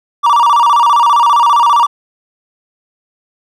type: tone with vibrato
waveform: triangle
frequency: 1046.5 Hz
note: C6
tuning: in tune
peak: -4 dBFS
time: 0.23-1.87 s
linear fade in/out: 20 ms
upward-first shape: square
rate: 15 Hz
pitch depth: 180 cents each way
effects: none